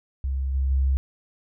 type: tone with level steps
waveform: sine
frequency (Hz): 66.9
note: C2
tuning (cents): +39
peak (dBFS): -23 / -20 / -18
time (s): 0.24-0.97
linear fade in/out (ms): 0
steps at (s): 0.54 / 0.7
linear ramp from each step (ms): 10
effects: none